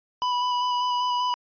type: tone with vibrato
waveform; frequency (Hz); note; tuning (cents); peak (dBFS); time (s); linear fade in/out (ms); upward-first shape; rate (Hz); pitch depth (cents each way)
square; 987.8; B5; 0; -23; 0.22-1.34; 0; square; 5.1; 12
effects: resampled to 11025 Hz